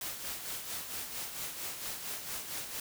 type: noise with tremolo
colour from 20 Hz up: white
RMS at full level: -38 dBFS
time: 0.01-2.8 s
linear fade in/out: 2 ms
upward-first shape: sine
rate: 4.4 Hz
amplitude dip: 50%
effects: none